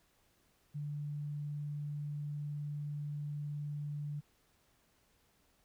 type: tone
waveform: sine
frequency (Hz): 146.83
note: D3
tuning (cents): 0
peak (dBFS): -37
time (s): 0.74-4.21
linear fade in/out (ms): 20
effects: pink hiss -72 dBFS RMS until 5.64 s